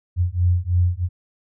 sine beating tone pair, 87.31 / 90.41 Hz, F2 / F#2, 0 / -40 cents, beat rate 3.1 Hz, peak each -19 dBFS, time 0.16-1.09 s, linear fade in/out 50 ms, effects none

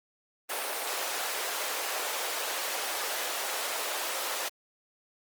pink high-pass noise, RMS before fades -33 dBFS, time 0.49-4.49 s, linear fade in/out 10 ms, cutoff 480 Hz, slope 24 dB/octave, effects Opus 32 kbps

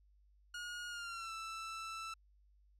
sawtooth tone with pitch glide, 1437 to 1325.4 Hz, F6 to E6, +49 to +9 cents, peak -39 dBFS, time 0.54-2.14 s, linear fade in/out 5 ms, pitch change -140 cents, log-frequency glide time 0.89-1.33 s, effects added 50 Hz sine -65 dBFS peak until 2.79 s + low-pass 8000 Hz 12 dB/octave

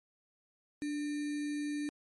sine tone with sample-and-hold, 293.7 Hz, D4, in tune, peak -33 dBFS, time 0.82-1.89 s, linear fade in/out 0 ms, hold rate 2100 Hz, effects MP3 48 kbps

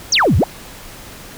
sine exponential two-way sweep, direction down then up, 6820 to 71.2 to 935 Hz, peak -9 dBFS, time 0.12-0.44 s, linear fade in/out 5 ms, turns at 0.37 s, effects tanh soft clip ceiling -5 dBFS + pink hiss -36 dBFS RMS until 1.37 s

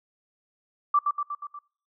sine tone with echo, 1168 Hz, D6, 10 cents flat, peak -17 dBFS, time 0.94-0.99 s, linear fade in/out 5 ms, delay 120 ms, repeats 5, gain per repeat -4 dB, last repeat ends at 1.59 s, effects noise-tail reverb RT60 0.4 s tail -21 dB re dry

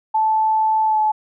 sine tone with pitch glide, 874 to 860.5 Hz, A5 to A5, -12 to -39 cents, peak -14 dBFS, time 0.14-1.12 s, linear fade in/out 10 ms, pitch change -27 cents, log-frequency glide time 0.86-0.99 s, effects none

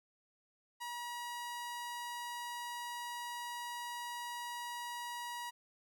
sawtooth tone, 960 Hz, B5, 49 cents flat, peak -37 dBFS, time 0.8-5.51 s, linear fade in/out 20 ms, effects none

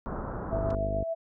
pink low-pass noise, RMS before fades -35 dBFS, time 0.06-0.75 s, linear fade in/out 0 ms, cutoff 1400 Hz, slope 48 dB/octave
harmonic tone, 50.4 Hz, G1, 49 cents sharp, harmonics 1 / 2 / 3 / 4 / 5 / 6 / 7 / 8 / 9 / 10, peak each -33 / -35 / -43 / -41 / -41 / -44 / -46 / -47 / -45 / -46 dBFS, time 0.51-1.04 s, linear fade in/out 5 ms
sine tone with tremolo, 659.3 Hz, E5, in tune, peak -27 dBFS, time 0.51-1.15 s, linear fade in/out 20 ms, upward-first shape triangle, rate 7 Hz, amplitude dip 45%
clicks, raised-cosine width 0.2 ms, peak -34 dBFS, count 2, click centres 0.704 / 0.708 s
effects none

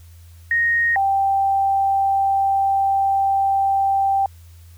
sine tone pair in turn, 1864.7 / 784 Hz, A#6 / G5, 0 / 0 cents, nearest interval octave + minor third, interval 1500 cents, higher first, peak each -15 dBFS, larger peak neither, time 0.51-0.96 / 0.96-4.26 s, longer second, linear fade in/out 2 ms, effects added 84 Hz sine -41 dBFS peak until 4.77 s + white hiss -55 dBFS RMS until 4.77 s

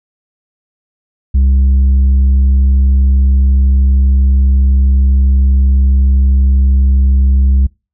sine tone with tanh clipping, 66.6 Hz, C2, 31 cents sharp, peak -7 dBFS, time 1.34-7.67 s, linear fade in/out 10 ms, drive 4 dB, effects noise-tail reverb RT60 0.3 s tail -26 dB re dry

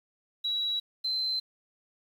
sine tone pair in turn, 3895 / 4084 Hz, B7 / C8, -25 / -43 cents, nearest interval minor second, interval 82 cents, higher second, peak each -27 dBFS, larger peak neither, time 0.44-0.8 / 1.04-1.4 s, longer neither, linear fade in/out 10 ms, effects 9-bit

